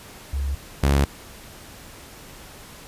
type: tone pair in turn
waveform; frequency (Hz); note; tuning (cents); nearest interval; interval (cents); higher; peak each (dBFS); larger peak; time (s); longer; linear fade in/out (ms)
sine / sawtooth; 69 / 69.88; C#2 / C#2; -7 / +15; unison; 22; second; -22 / -12; second; 0.33-0.55 / 0.83-1.05; neither; 5
effects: pink hiss -43 dBFS RMS until 2.87 s + resampled to 32000 Hz